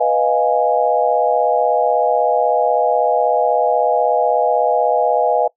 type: chord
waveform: sine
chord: F half-diminished seventh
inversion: second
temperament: equal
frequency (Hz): 493.9 / 622.3 / 698.5 / 830.6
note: Cb5 / Eb5 / F5 / Ab5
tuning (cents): 0 / 0 / 0 / 0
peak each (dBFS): -18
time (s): 0-5.48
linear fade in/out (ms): 10
effects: noise-tail reverb RT60 0.1 s tail -21 dB re dry